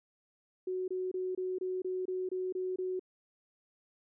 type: tone bursts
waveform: sine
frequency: 370 Hz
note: F#4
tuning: in tune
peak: -32 dBFS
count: 10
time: 0.67-2.995 s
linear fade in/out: 5 ms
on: 210 ms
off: 25 ms
effects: none